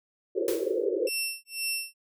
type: band-pass noise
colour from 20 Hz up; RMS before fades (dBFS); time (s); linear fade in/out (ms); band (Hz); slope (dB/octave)
white; -28; 0.35-1.09; 10; 340 to 530; 96
type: noise with exponential decay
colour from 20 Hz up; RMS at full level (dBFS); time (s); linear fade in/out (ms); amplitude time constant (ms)
white; -34; 0.48-0.85; 1; 80
type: tone with tremolo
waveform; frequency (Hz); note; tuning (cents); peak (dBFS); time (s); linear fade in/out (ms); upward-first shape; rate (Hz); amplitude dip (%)
15% pulse; 2700; E7; +41; -20; 1.07-1.94; 2; sine; 2; 100
effects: none